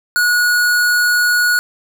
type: tone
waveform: square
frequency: 1456 Hz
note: F#6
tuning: 28 cents flat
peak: -12 dBFS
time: 0.16-1.59 s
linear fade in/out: 0 ms
effects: none